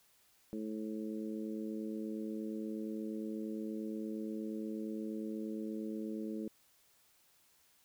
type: harmonic tone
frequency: 108.5 Hz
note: A2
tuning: 24 cents flat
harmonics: 2 / 3 / 4 / 5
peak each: -40 / -42 / -46 / -52 dBFS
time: 0.53-6.48 s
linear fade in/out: 0 ms
effects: white hiss -69 dBFS RMS until 7.84 s